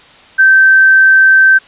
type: tone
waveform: sine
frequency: 1552 Hz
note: G6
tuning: 18 cents flat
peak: -3 dBFS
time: 0.38-1.59 s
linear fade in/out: 20 ms
effects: white hiss -40 dBFS RMS until 1.67 s + resampled to 8000 Hz